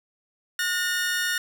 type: tone pair together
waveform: sawtooth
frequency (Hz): 1445.4 / 1825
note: F#6 / A#6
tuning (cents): -41 / -37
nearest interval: major third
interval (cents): 404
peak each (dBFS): -23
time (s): 0.59-1.38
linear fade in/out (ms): 2
effects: none